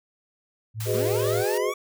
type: tone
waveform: sine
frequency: 110 Hz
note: A2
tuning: in tune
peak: -28 dBFS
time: 0.74-1.45 s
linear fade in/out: 50 ms
type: high-pass noise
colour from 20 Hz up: white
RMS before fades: -36 dBFS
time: 0.8-1.58 s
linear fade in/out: 5 ms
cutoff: 730 Hz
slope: 48 dB/octave
type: chord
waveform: sine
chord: G# minor seventh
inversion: third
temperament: equal with one note detuned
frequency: 370 / 415.3 / 504.6 / 622.3 Hz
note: F#4 / G#4 / B4 / D#5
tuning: 0 / 0 / +37 / 0 cents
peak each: -29 / -26 / -28 / -31 dBFS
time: 0.85-1.74 s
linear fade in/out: 50 ms
type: linear sweep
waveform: 25% pulse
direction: up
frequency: 184.4 to 1151 Hz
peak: -27 dBFS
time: 0.94-1.74 s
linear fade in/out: 5 ms
effects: none